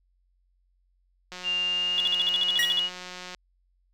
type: click train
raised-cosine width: 0.2 ms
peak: -22 dBFS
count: 368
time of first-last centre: 1.32-3.348 s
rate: 181 Hz
type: tone with pitch glide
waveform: sine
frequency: 2800 to 2894 Hz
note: F7 to F#7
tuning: +4 to -39 cents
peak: -24 dBFS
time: 1.43-2.9 s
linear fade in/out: 50 ms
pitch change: +57 cents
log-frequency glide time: 1.65-2.53 s
type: tone bursts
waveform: sine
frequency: 3420 Hz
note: A7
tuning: 50 cents flat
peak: -22 dBFS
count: 12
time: 1.98-2.794 s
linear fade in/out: 0 ms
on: 22 ms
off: 50 ms
type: tone with exponential decay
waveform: 45% pulse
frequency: 1907 Hz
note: A#6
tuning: 39 cents sharp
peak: -20 dBFS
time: 2.59-2.83 s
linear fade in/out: 2 ms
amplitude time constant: 51 ms
effects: added 45 Hz sine -65 dBFS peak until 3.93 s